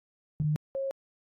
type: tone pair in turn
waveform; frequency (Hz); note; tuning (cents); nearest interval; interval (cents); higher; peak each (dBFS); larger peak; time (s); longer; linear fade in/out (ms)
sine; 151.5 / 542.2; D#3 / C#5; -46 / -38; octave + minor seventh; 2208; second; -24 / -29; first; 0.4-0.56 / 0.75-0.91; neither; 0
effects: AAC 48 kbps